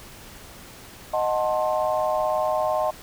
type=chord; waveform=sine; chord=D# diminished seventh; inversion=none; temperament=equal with one note detuned; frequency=622.3 / 740 / 880 / 1058.7 Hz; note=D#5 / F#5 / A5 / C6; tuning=0 / 0 / 0 / +20 cents; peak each=-23 / -27 / -29 / -29 dBFS; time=1.13-2.91 s; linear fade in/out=10 ms; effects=pink hiss -44 dBFS RMS until 3.02 s